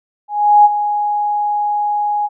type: tone with ADSR envelope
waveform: sine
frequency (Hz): 830.6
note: G#5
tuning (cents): 0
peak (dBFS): -3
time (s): 0.28-2.29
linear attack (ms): 370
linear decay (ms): 31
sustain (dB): -11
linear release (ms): 39
effects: none